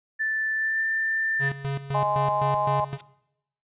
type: tone with pitch glide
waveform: sine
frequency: 1760 to 1782.5 Hz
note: A6 to A6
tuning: 0 to +22 cents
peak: -23 dBFS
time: 0.19-1.5 s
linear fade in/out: 20 ms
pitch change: +22 cents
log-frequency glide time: 0.55-0.84 s
type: tone with tremolo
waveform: square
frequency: 138.59 Hz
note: C#3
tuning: in tune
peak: -26 dBFS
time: 1.39-2.98 s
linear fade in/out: 50 ms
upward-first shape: square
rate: 3.9 Hz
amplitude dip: 75%
type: chord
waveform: sine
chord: Ab major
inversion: second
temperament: just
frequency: 623 / 830.6 / 1038.3 Hz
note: Eb5 / Ab5 / C6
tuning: +2 / 0 / -14 cents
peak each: -27 / -25 / -26 dBFS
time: 1.94-2.85 s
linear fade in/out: 10 ms
type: noise with exponential growth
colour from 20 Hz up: blue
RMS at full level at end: -31 dBFS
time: 2.92-3.01 s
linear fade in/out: 2 ms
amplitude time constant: 19 ms
effects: noise-tail reverb RT60 0.8 s tail -19 dB re dry + resampled to 8000 Hz